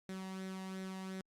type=tone with flanger; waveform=sawtooth; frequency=189.2 Hz; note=F#3; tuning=39 cents sharp; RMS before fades=-44 dBFS; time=0.09-1.21 s; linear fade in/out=2 ms; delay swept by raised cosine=0.51 to 1.08 ms; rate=2.8 Hz; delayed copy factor=+0.5; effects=low-pass 11000 Hz 12 dB/octave + Opus 48 kbps